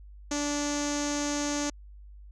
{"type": "tone with low-pass filter", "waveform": "sawtooth", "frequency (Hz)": 291.1, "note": "D4", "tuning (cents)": -15, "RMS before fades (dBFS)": -30, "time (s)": [0.31, 1.7], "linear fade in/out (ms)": 5, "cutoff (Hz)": 6500, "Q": 6.3, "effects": ["added 50 Hz sine -45 dBFS peak until 2.31 s"]}